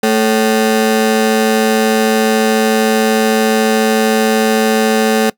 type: ring-modulated tone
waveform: 30% pulse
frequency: 329.6 Hz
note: E4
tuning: in tune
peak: -4 dBFS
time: 0.03-5.3 s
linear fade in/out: 5 ms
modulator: 108 Hz
effects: noise-tail reverb RT60 0.1 s tail -22 dB re dry